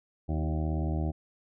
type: harmonic tone with a mistuned harmonic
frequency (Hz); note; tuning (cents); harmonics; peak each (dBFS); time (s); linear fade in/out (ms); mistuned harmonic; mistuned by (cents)
77.78; D#2; 0; 1 / 2 / 3 / 4 / 5 / 7 / 8 / 9 / 10; -29 / -33 / -39 / -37 / -44 / -46 / -45 / -44 / -47; 0.28-1.12; 20; 4; +15
effects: none